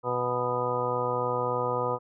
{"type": "harmonic tone", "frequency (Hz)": 123.47, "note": "B2", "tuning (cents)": 0, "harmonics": [1, 2, 3, 4, 5, 6, 7, 8, 10], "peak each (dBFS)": [-36, -41, -37, -29, -39, -37, -38, -32, -33], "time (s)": [0.03, 1.99], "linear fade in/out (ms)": 50, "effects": []}